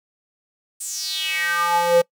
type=tone with high-pass filter sweep; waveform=square; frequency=172.6 Hz; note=F3; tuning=20 cents flat; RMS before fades=-21 dBFS; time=0.8-2.02 s; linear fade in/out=10 ms; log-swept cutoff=8700 to 450 Hz; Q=5.1; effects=noise-tail reverb RT60 0.1 s tail -23 dB re dry